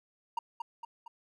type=tone with echo; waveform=triangle; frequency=932.3 Hz; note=A#5; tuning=in tune; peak=-27 dBFS; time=0.37-0.39 s; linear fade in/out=5 ms; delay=230 ms; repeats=3; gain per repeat=-5 dB; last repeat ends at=1.08 s; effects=none